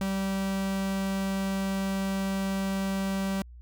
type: tone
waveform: 45% pulse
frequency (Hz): 193.8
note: G3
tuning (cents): -20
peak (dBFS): -27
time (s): 0.01-3.42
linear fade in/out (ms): 2
effects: added 60 Hz sine -44 dBFS peak until 3.61 s